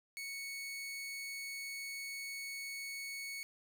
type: tone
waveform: sawtooth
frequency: 2217 Hz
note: C#7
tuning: in tune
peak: -38 dBFS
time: 0.17-3.43 s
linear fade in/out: 0 ms
effects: none